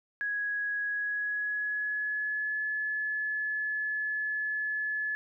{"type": "tone with pitch glide", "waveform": "sine", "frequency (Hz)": [1665, 1715.8], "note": ["G#6", "A6"], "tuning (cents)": [4, -44], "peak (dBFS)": -29, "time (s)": [0.21, 5.15], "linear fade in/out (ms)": 0, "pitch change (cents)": 52, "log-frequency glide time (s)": [0.85, 2.61], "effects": []}